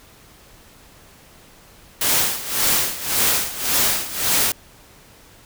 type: noise with tremolo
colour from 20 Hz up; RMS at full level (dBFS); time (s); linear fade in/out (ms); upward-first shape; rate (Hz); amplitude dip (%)
white; -17; 2.01-4.52; 2; sine; 1.8; 80
effects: pink hiss -48 dBFS RMS until 5.45 s